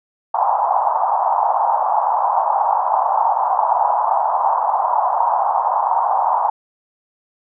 pink band-pass noise, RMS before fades -17 dBFS, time 0.34-6.5 s, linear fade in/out 5 ms, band 750 to 990 Hz, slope 48 dB/octave, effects none

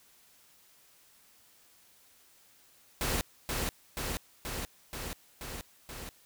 pink noise with echo, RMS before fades -31 dBFS, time 3.01-3.21 s, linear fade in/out 0 ms, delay 480 ms, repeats 6, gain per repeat -2 dB, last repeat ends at 6.09 s, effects white hiss -62 dBFS RMS until 6.25 s

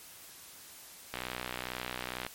click train, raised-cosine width 0.3 ms, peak -19 dBFS, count 71, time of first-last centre 1.14-2.265 s, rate 62.2 Hz, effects white hiss -51 dBFS RMS until 2.34 s + MP3 64 kbps

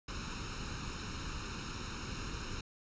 pink noise with comb filter, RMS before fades -41 dBFS, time 0.08-2.61 s, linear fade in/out 5 ms, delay 0.75 ms, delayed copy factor +0.75, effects resampled to 16000 Hz

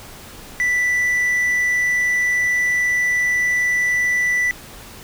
triangle tone, 1975.5 Hz, B6, in tune, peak -14 dBFS, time 0.6-4.51 s, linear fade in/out 0 ms, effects pink hiss -39 dBFS RMS until 5.03 s

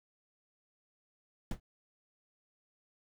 brown noise with exponential decay, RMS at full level -28 dBFS, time 1.51-1.6 s, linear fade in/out 2 ms, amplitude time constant 19 ms, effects none

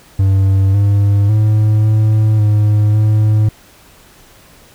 triangle tone with pitch steps, 96.9 / 101 / 107.2 / 108.2 / 105.3 / 107.2 Hz, G2 / G#2 / A2 / A2 / G#2 / A2, -20 / -48 / -45 / -29 / +24 / -45 cents, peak -6 dBFS, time 0.19-3.49 s, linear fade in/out 5 ms, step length 550 ms, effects pink hiss -44 dBFS RMS until 4.74 s

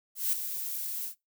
violet noise with ADSR envelope, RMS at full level -26 dBFS, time 0.15-1.15 s, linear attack 180 ms, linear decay 3 ms, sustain -9 dB, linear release 100 ms, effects noise-tail reverb RT60 0.2 s tail -23 dB re dry

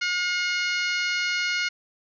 harmonic tone, 718 Hz, F5, 48 cents sharp, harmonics 2 / 3 / 4 / 5 / 6 / 7 / 8 / 9, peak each -28 / -27 / -32 / -41 / -32 / -37 / -40 / -42 dBFS, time 0.01-1.69 s, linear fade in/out 10 ms, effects none

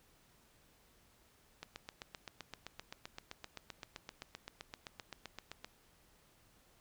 click train, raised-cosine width 0.2 ms, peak -27 dBFS, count 32, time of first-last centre 1.63-5.646 s, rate 7.72 Hz, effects pink hiss -68 dBFS RMS until 6.8 s

